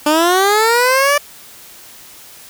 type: linear sweep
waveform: 15% pulse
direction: up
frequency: 293.7 to 587.3 Hz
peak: -4 dBFS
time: 0.06-1.18 s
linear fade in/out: 5 ms
effects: white hiss -39 dBFS RMS until 2.49 s